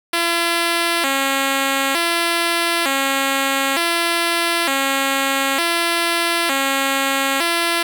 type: tone with vibrato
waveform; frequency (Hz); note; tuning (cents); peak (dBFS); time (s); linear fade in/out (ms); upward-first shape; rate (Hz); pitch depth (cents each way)
5% pulse; 304; D#4; -40; -5; 0.13-7.83; 5; square; 0.55; 190
effects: none